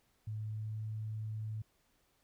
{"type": "tone with pitch glide", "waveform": "sine", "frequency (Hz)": [107.8, 108.74], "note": ["A2", "A2"], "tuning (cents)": [-35, -20], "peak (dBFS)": -37, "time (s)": [0.27, 1.62], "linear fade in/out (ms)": 5, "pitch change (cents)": 15, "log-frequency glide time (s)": [0.47, 0.82], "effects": ["pink hiss -74 dBFS RMS until 2.23 s"]}